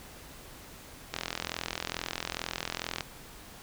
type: click train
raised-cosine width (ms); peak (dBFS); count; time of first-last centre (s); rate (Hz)
0.2; -14; 80; 1.14-3.008; 42.3
effects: pink hiss -49 dBFS RMS until 3.62 s